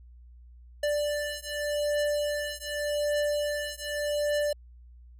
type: beating tone pair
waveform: square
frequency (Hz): 588 / 588.85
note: D5 / D5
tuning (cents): +2 / +4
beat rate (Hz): 0.85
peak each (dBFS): -31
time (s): 0.83-4.53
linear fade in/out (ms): 5
effects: added 60 Hz sine -48 dBFS peak until 5.19 s + resampled to 32000 Hz